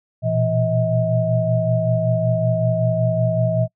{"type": "tone cluster", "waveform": "sine", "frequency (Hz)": [117.8, 123.1, 167.9, 637], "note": ["A#2", "B2", "E3", "D#5"], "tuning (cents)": [19, -5, 32, 41], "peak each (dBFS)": [-20, -25, -23, -20], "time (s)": [0.22, 3.68], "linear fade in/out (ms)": 50, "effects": ["noise-tail reverb RT60 0.1 s tail -25 dB re dry"]}